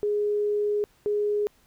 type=tone pair in turn; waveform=sine; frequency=415.3 / 415.3 Hz; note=G#4 / G#4; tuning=0 / 0 cents; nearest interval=unison; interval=0 cents; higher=neither; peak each=-22 dBFS; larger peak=neither; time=0.03-0.84 / 1.06-1.47 s; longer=first; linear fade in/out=0 ms; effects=pink hiss -62 dBFS RMS until 1.66 s